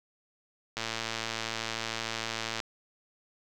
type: click train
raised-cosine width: 0.2 ms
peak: -15 dBFS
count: 208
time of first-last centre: 0.77-2.602 s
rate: 113 Hz
effects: none